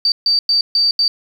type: tone bursts at uneven times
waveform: sine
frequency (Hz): 4628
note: D8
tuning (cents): -26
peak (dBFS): -11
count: 5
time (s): 0.05-0.12 / 0.26-0.39 / 0.49-0.61 / 0.75-0.91 / 0.99-1.08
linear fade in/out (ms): 2
effects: 7-bit